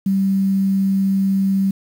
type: tone with quantisation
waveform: sine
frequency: 194 Hz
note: G3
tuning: 18 cents flat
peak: -14 dBFS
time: 0.06-1.71 s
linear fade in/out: 5 ms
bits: 7
effects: none